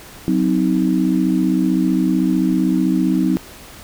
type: tone cluster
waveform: sine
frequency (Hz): 185.5 / 259.3 / 314.9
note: F#3 / C4 / D#4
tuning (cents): +5 / -15 / +21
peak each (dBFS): -18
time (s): 0.28-3.37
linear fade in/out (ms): 0
effects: pink hiss -39 dBFS RMS until 3.83 s